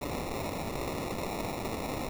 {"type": "noise with sample-and-hold", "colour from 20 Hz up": "white", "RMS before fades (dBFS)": -35, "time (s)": [0.01, 2.09], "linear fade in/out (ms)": 5, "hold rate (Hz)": 1575, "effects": []}